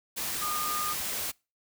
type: tone in noise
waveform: sine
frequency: 1220 Hz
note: D#6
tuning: 34 cents flat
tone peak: -31 dBFS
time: 0.41-0.94 s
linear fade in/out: 20 ms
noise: white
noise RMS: -33 dBFS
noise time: 0.16-1.32 s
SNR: -1 dB
effects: noise-tail reverb RT60 0.3 s tail -26 dB re dry